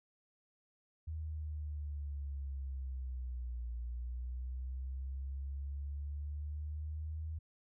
sine linear two-way sweep, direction down then up, 79.4 to 58.9 to 79.4 Hz, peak -38 dBFS, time 1.07-7.39 s, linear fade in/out 10 ms, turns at 3.73 s, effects none

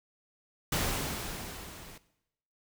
pink noise with level ramp, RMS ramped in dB -29 to -50 dBFS, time 0.72-1.98 s, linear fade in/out 5 ms, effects noise-tail reverb RT60 0.8 s tail -17 dB re dry

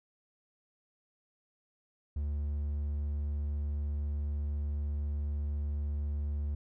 triangle tone, 73 Hz, D2, 10 cents flat, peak -29 dBFS, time 2.16-6.55 s, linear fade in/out 5 ms, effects none

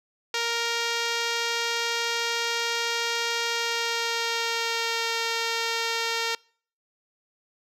5% pulse tone with pitch glide, 466.2 to 459.3 Hz, A#4 to A#4, 0 to -26 cents, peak -13 dBFS, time 0.34-6.35 s, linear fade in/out 2 ms, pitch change -26 cents, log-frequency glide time 3.48-5.09 s, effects noise-tail reverb RT60 0.5 s tail -26 dB re dry + low-pass 8000 Hz 12 dB/octave

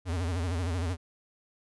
square tone with vibrato, 87 Hz, F2, 6 cents flat, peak -29 dBFS, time 0.05-0.97 s, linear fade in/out 50 ms, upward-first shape sine, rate 13 Hz, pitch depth 130 cents each way, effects resampled to 24000 Hz

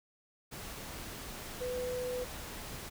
sine tone in noise, 499.2 Hz, B4, 19 cents sharp, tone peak -34 dBFS, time 1.6-2.25 s, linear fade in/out 20 ms, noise pink, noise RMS -44 dBFS, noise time 0.51-2.9 s, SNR +7 dB, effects none

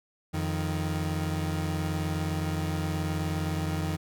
30% pulse tone pair together, 87.6 / 156.09 Hz, F2 / D#3, +6 / +6 cents, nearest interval minor seventh, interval 1000 cents, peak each -28 / -28 dBFS, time 0.33-3.97 s, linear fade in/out 20 ms, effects none

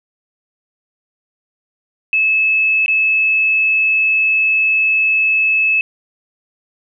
sine tone with dropouts, 2600 Hz, E7, 24 cents flat, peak -11 dBFS, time 2.13-5.81 s, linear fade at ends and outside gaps 1 ms, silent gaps 2.861-2.881 s, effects none

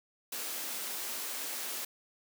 white high-pass noise, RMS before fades -38 dBFS, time 0.32-1.85 s, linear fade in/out 5 ms, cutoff 210 Hz, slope 96 dB/octave, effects none

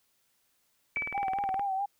sine tone with exponential decay, 2302 Hz, D7, 35 cents flat, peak -27 dBFS, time 0.96-1.65 s, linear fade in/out 1 ms, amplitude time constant 150 ms
click train, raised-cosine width 0.5 ms, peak -23 dBFS, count 13, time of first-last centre 0.97-1.595 s, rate 19.2 Hz
sine tone with vibrato, 784 Hz, G5, in tune, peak -28 dBFS, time 1.14-1.86 s, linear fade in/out 10 ms, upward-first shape sine, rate 4.6 Hz, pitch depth 58 cents each way
effects white hiss -72 dBFS RMS until 1.99 s

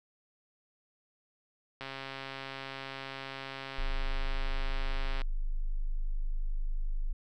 click train, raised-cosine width 0.3 ms, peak -24 dBFS, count 461, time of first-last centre 1.81-5.217 s, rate 135 Hz
sine tone, 25.64 Hz, G#0, 21 cents flat, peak -28 dBFS, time 3.78-7.13 s, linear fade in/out 10 ms
effects none

